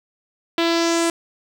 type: tone with low-pass filter sweep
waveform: sawtooth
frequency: 335.1 Hz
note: E4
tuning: 29 cents sharp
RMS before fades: -19 dBFS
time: 0.58-1.1 s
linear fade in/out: 2 ms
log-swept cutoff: 3500 to 9200 Hz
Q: 2.5
effects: 7-bit